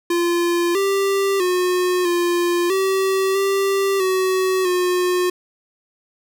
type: tone with pitch steps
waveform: square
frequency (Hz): 345.5 / 393.3 / 361.9 / 348.7 / 384 / 392 / 375.1 / 360.6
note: F4 / G4 / F#4 / F4 / G4 / G4 / F#4 / F#4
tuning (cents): -19 / +6 / -38 / -3 / -36 / 0 / +24 / -45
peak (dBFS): -17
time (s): 0.1-5.3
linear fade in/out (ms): 5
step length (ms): 650
effects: none